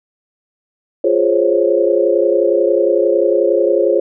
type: chord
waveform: sine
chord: Db major seventh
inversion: first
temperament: equal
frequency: 349.2 / 415.3 / 523.3 / 554.4 Hz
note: F4 / Ab4 / C5 / Db5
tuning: 0 / 0 / 0 / 0 cents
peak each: -16 dBFS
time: 1.04-4 s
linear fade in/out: 5 ms
effects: none